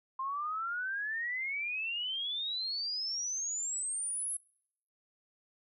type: exponential sweep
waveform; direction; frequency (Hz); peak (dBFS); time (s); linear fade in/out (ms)
sine; up; 1046.5 to 10990; -33; 0.19-4.37; 5
effects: noise-tail reverb RT60 0.7 s tail -25 dB re dry